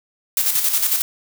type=noise with tremolo; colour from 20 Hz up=blue; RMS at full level=-17 dBFS; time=0.37-1.02 s; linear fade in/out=2 ms; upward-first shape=square; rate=11 Hz; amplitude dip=50%; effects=none